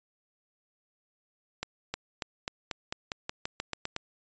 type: accelerating click train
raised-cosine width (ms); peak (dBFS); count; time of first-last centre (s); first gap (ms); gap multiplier
0.2; -15; 13; 1.63-3.964; 310; 0.91
effects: resampled to 16000 Hz